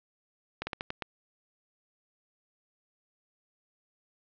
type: slowing click train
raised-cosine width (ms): 0.3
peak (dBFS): -17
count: 6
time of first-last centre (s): 0.62-1.022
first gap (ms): 50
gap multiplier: 1.24
effects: low-pass 5000 Hz 12 dB/octave